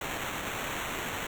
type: noise with sample-and-hold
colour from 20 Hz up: blue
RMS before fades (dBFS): -35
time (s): 0.01-1.27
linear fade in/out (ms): 5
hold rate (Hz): 4900
effects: none